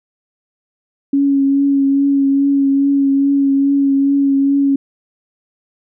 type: tone with vibrato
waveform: sine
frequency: 277.2 Hz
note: C#4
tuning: in tune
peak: -10 dBFS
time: 1.13-4.76 s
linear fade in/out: 5 ms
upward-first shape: triangle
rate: 2.4 Hz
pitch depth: 23 cents each way
effects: none